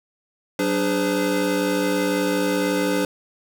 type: tone cluster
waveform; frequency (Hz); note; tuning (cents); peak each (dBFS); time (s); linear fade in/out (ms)
square; 186.9 / 292.6 / 410.9 / 509; F#3 / D4 / G#4 / C5; +18 / -6 / -18 / -48; -28 / -24 / -28 / -25; 0.59-3.05; 2
effects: none